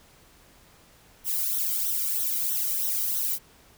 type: noise with flanger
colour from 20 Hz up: violet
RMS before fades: -27 dBFS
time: 1.24-3.39 s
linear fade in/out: 50 ms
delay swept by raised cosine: 0.41 to 1.18 ms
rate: 3.1 Hz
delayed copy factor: -1
effects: pink hiss -56 dBFS RMS until 3.77 s